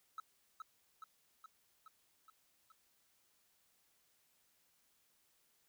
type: tone with echo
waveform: triangle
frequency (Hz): 1298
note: E6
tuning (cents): -27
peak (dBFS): -40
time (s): 0.18-0.2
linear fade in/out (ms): 2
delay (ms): 420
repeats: 6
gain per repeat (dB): -3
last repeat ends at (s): 2.72
effects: white hiss -75 dBFS RMS until 5.68 s